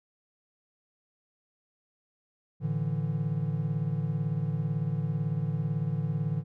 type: chord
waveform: triangle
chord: A suspended fourth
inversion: none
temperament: equal with one note detuned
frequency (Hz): 110.83 / 146.83 / 164.81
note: A2 / D3 / E3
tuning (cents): +13 / 0 / 0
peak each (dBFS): -32 / -28 / -30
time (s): 2.6-6.44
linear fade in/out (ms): 50
effects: none